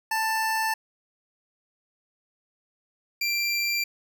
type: tone pair in turn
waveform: 25% pulse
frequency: 885 / 2363 Hz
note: A5 / D7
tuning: +10 / +10 cents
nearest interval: octave + perfect fourth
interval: 1700 cents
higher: second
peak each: -20 dBFS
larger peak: neither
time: 0.11-0.74 / 3.21-3.84 s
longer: neither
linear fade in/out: 5 ms
effects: none